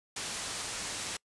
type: low-pass noise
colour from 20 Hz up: white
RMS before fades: -38 dBFS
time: 0.16-1.17 s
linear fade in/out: 5 ms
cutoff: 9200 Hz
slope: 24 dB/octave
effects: noise-tail reverb RT60 0.1 s tail -26 dB re dry + resampled to 24000 Hz